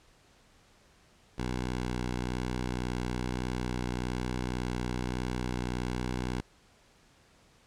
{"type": "tone with vibrato", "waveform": "10% pulse", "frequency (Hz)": 61.74, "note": "B1", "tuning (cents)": 0, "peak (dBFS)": -23, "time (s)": [1.38, 6.41], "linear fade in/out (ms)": 5, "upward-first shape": "sine", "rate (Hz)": 1.1, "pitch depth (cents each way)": 12, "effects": ["pink hiss -62 dBFS RMS until 7.66 s", "low-pass 8000 Hz 12 dB/octave"]}